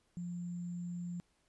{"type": "tone with sample-and-hold", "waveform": "sine", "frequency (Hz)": 174.61, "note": "F3", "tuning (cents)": 0, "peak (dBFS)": -38, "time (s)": [0.17, 1.2], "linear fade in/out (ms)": 0, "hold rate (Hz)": 7350, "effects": ["pink hiss -75 dBFS RMS until 1.48 s", "resampled to 24000 Hz"]}